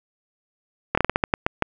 slowing click train, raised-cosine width 0.5 ms, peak -3 dBFS, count 10, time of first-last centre 0.95-1.624 s, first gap 25 ms, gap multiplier 1.26, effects none

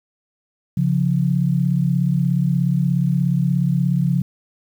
sine tone pair together, 138.18 / 175 Hz, C#3 / F3, -5 / +4 cents, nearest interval major third, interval 409 cents, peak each -18 dBFS, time 0.77-4.22 s, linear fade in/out 5 ms, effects 8-bit

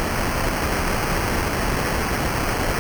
pink noise with sample-and-hold, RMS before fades -22 dBFS, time 0-2.79 s, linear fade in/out 0 ms, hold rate 3675 Hz, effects none

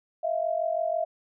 sine tone pair together, 641 / 687.1 Hz, E5 / F5, -49 / -28 cents, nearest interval minor second, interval 121 cents, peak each -27 / -28 dBFS, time 0.23-1.05 s, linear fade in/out 10 ms, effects none

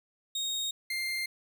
30% pulse tone pair in turn, 3729 / 2104 Hz, A#7 / C7, 0 / +9 cents, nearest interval minor seventh, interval 991 cents, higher first, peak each -28 dBFS, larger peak neither, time 0.35-0.71 / 0.9-1.26 s, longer neither, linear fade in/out 5 ms, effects none

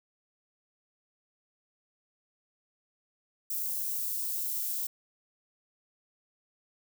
violet noise with high-pass filter sweep, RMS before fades -33 dBFS, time 3.5-4.87 s, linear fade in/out 5 ms, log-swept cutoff 5500 to 3400 Hz, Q 0.7, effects none

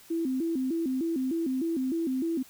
sine tone with vibrato, 293.7 Hz, D4, in tune, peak -26 dBFS, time 0.1-2.43 s, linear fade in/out 10 ms, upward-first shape square, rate 3.3 Hz, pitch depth 210 cents each way, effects white hiss -54 dBFS RMS until 2.49 s

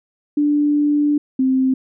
sine tone pair in turn, 293.7 / 261.7 Hz, D4 / C4, 0 / 0 cents, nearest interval major second, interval 200 cents, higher first, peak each -13 dBFS, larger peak neither, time 0.37-1.18 / 1.39-1.74 s, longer first, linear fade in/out 5 ms, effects none

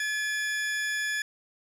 40% pulse tone pair together, 1712 / 2402 Hz, A6 / D7, -48 / +38 cents, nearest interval tritone, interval 586 cents, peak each -27 / -39 dBFS, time 0-1.22 s, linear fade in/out 2 ms, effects low-pass 11000 Hz 12 dB/octave + 11-bit

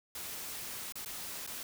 white noise with dropouts, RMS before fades -42 dBFS, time 0.15-1.63 s, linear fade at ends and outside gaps 2 ms, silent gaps 0.923-0.955 / 1.048-1.059 / 1.465-1.474 s, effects none

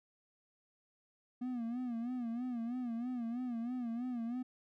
triangle tone with vibrato, 240.7 Hz, B3, 44 cents flat, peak -34 dBFS, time 1.41-4.43 s, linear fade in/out 10 ms, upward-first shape sine, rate 3.1 Hz, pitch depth 95 cents each way, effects none

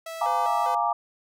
sawtooth tone with vibrato, 577 Hz, D5, 31 cents flat, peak -30 dBFS, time 0.06-0.75 s, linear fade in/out 5 ms, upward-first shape square, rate 2.5 Hz, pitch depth 220 cents each way
sine chord, Bb dominant seventh, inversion second, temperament equal, 698.5 / 830.6 / 932.3 / 1174.7 Hz, F5 / Ab5 / Bb5 / D6, 0 / 0 / 0 / 0 cents, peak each -27 dBFS, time 0.21-0.93 s, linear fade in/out 5 ms
effects none

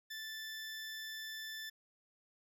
20% pulse tone, 1760 Hz, A6, in tune, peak -38 dBFS, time 0.1-1.7 s, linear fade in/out 10 ms, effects none

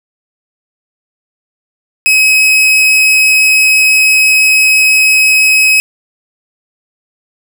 40% pulse tone, 2549 Hz, D#7, 41 cents sharp, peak -4 dBFS, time 2.06-5.8 s, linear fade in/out 0 ms, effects 7-bit

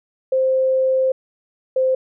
sine tone pair in turn, 523.3 / 520.3 Hz, C5 / C5, 0 / -10 cents, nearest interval unison, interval 10 cents, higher first, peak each -14 dBFS, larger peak neither, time 0.32-1.12 / 1.76-1.95 s, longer first, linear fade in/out 5 ms, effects none

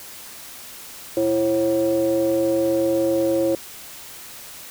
triangle ring-modulated tone, 104 Hz, G#2, 3 cents sharp, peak -12 dBFS, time 1.17-3.55 s, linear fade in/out 0 ms, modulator 438 Hz, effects white hiss -39 dBFS RMS until 4.7 s

